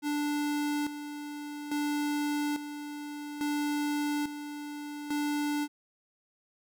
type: tone with tremolo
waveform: square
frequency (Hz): 293.7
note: D4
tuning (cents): 0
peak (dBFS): -29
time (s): 0.02-5.68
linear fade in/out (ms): 50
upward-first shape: square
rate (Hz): 0.59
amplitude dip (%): 65
effects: none